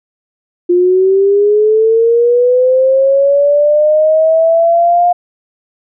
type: linear sweep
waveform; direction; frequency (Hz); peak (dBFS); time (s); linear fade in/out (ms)
sine; up; 350 to 710; -6; 0.69-5.13; 10
effects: none